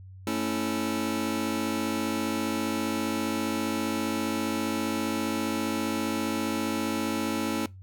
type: chord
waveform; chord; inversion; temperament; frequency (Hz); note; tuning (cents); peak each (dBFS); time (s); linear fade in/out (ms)
sawtooth; A major; none; just; 220 / 275 / 330; A3 / C#4 / E4; 0 / -14 / +2; -27; 0.27-7.66; 2
effects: noise-tail reverb RT60 0.2 s tail -21 dB re dry + added 94 Hz sine -43 dBFS peak until 7.82 s